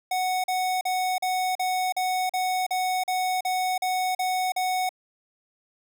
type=tone bursts; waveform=square; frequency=740 Hz; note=F#5; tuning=in tune; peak=-24 dBFS; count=13; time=0.11-4.892 s; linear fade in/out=5 ms; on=330 ms; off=41 ms; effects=none